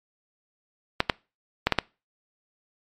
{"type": "clicks", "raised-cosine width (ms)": 0.3, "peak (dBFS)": -3, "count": 5, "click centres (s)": [1.004, 1.098, 1.67, 1.723, 1.787], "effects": ["noise-tail reverb RT60 0.3 s tail -24 dB re dry", "MP3 64 kbps"]}